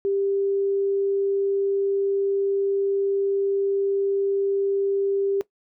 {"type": "tone", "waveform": "sine", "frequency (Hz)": 395.3, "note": "G4", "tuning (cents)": 15, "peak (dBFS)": -20, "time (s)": [0.05, 5.41], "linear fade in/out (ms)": 0, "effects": ["noise-tail reverb RT60 0.1 s tail -18 dB re dry"]}